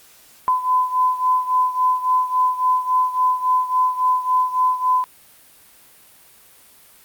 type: beating tone pair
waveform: sine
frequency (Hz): 1011 / 1014.6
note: B5 / B5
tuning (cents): +40 / +46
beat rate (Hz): 3.6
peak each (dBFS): -17 / -21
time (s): 0.48-5.04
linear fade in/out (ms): 0
effects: white hiss -49 dBFS RMS until 7.04 s + Opus 48 kbps